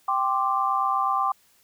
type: chord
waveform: sine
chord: G suspended fourth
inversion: none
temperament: equal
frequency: 784 / 1046.5 / 1174.7 Hz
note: G5 / C6 / D6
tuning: 0 / 0 / 0 cents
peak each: -26 / -26 / -24 dBFS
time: 0.08-1.32 s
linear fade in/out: 5 ms
effects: white hiss -61 dBFS RMS until 1.63 s